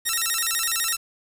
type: tone with vibrato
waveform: 5% pulse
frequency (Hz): 1578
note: G6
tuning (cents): +11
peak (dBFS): -11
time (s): 0.05-0.97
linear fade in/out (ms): 20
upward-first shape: square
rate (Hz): 12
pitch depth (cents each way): 290
effects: resampled to 32000 Hz + 7-bit